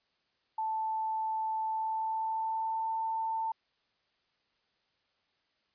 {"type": "tone with pitch glide", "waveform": "sine", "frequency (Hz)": [880, 893.3], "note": ["A5", "A5"], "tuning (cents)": [0, 26], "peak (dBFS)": -30, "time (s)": [0.58, 3.52], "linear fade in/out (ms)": 5, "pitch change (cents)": 26, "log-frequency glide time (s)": [1.65, 2.94], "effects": ["white hiss -75 dBFS RMS until 5.74 s", "resampled to 11025 Hz"]}